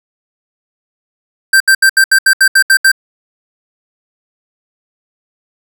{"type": "tone bursts", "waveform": "square", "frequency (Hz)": 1568, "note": "G6", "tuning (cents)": 0, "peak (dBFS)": -5, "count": 10, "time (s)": [1.53, 2.917], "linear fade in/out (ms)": 5, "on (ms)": 73, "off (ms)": 73, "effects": []}